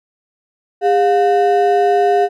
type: ring-modulated tone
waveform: triangle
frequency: 558 Hz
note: C#5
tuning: 11 cents sharp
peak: -5 dBFS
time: 0.81-2.29 s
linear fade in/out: 50 ms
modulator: 153 Hz
effects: none